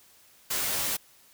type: noise with comb filter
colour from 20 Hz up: white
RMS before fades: -29 dBFS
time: 0.5-0.97 s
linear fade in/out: 10 ms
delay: 12 ms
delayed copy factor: -0.55
effects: white hiss -58 dBFS RMS until 1.33 s